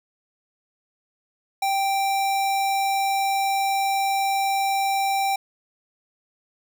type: tone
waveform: square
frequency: 784 Hz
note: G5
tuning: in tune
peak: -21 dBFS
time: 1.62-5.36 s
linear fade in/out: 5 ms
effects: none